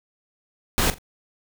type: noise with echo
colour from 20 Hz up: pink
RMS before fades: -20 dBFS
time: 0.78-0.9 s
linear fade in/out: 0 ms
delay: 42 ms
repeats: 2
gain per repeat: -14 dB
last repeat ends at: 0.984 s
effects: none